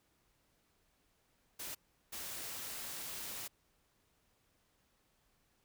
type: noise bursts at uneven times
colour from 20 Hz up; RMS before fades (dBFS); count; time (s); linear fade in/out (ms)
white; -44; 2; 1.59-1.75 / 2.12-3.48; 10
effects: pink hiss -75 dBFS RMS until 5.64 s